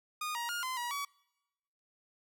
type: tone with pitch steps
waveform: sawtooth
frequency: 1228 / 945 / 1420 / 1030 / 961 / 1135 Hz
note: D#6 / A#5 / F6 / C6 / B5 / C#6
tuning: -23 / +23 / +28 / -28 / -48 / +41 cents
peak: -31 dBFS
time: 0.21-1.05 s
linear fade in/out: 5 ms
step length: 140 ms
effects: noise-tail reverb RT60 1.0 s tail -26 dB re dry